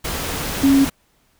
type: tone in noise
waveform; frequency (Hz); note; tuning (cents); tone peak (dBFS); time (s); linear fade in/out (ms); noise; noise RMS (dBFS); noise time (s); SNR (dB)
sine; 274; C#4; -20; -10; 0.63-0.85; 10; pink; -25; 0.04-0.9; +12
effects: pink hiss -61 dBFS RMS until 1.39 s